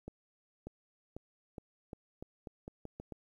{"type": "accelerating click train", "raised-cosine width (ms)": 2, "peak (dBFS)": -30, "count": 11, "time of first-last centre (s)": [0.08, 3.123], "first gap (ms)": 590, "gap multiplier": 0.84, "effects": ["11-bit"]}